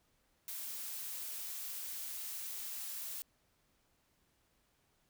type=noise; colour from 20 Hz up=blue; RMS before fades=-43 dBFS; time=0.48-3.22 s; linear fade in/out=0 ms; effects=pink hiss -75 dBFS RMS until 5.09 s